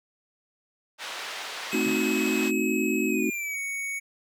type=band-pass noise; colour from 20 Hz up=white; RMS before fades=-36 dBFS; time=0.98-2.52 s; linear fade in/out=50 ms; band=580 to 3500 Hz; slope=12 dB/octave
type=tone with pitch glide; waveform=square; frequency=2560 to 2229 Hz; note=D#7 to C#7; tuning=+49 to +9 cents; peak=-30 dBFS; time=1.71-4 s; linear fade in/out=20 ms; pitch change=-240 cents; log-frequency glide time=3.08-3.59 s
type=chord; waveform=sine; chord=A diminished seventh; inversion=none; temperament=equal; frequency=220 / 261.6 / 311.1 / 370 Hz; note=A3 / C4 / Eb4 / Gb4; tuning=0 / 0 / 0 / 0 cents; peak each=-29 dBFS; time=1.73-3.3 s; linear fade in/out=5 ms
type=tone with exponential decay; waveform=triangle; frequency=149.5 Hz; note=D3; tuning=31 cents sharp; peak=-35 dBFS; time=1.86-2.15 s; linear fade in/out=2 ms; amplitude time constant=61 ms
effects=none